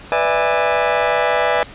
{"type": "chord", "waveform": "sawtooth", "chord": "E dominant seventh", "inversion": "second", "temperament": "just", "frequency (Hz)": [494.4, 593.3, 659.3, 824.1], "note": ["B4", "D5", "E5", "G#5"], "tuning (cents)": [2, 18, 0, -14], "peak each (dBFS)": -16, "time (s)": [0.12, 1.63], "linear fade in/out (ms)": 0, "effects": ["pink hiss -38 dBFS RMS until 1.74 s", "resampled to 8000 Hz"]}